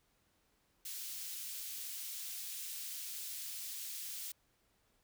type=high-pass noise; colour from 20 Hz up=white; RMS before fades=-44 dBFS; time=0.85-4.32 s; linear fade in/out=5 ms; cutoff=3100 Hz; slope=12 dB/octave; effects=pink hiss -75 dBFS RMS until 5.03 s